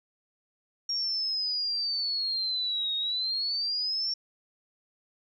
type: exponential two-way sweep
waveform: sine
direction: down then up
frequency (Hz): 5588 to 3729 to 5500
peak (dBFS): -27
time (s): 0.89-4.14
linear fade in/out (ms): 5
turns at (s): 2.96
effects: 11-bit